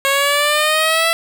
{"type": "exponential sweep", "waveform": "10% pulse", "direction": "up", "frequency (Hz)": [546, 668], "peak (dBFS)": -5, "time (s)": [0.05, 1.13], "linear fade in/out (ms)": 0, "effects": []}